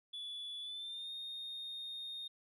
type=tone with pitch glide; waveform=sine; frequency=3439 to 3686 Hz; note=A7 to A#7; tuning=-40 to -20 cents; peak=-40 dBFS; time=0.13-2.28 s; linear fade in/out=10 ms; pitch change=+120 cents; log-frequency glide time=0.6-1.11 s; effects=tanh soft clip ceiling -40 dBFS